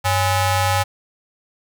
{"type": "ring-modulated tone", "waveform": "sawtooth", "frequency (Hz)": 460.2, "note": "A#4", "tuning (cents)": -22, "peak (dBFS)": -9, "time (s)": [0.04, 0.84], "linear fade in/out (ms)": 20, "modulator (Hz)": 364, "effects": []}